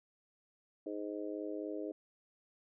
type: harmonic tone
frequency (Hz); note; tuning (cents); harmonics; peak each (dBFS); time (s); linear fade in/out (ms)
103.83; G#2; 0; 3 / 4 / 5 / 6; -41 / -43 / -45 / -47; 0.86-1.92; 5
effects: none